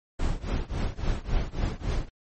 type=noise with tremolo; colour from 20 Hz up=brown; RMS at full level=-24 dBFS; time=0.19-2.09 s; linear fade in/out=5 ms; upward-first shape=triangle; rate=3.6 Hz; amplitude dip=95%; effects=MP3 32 kbps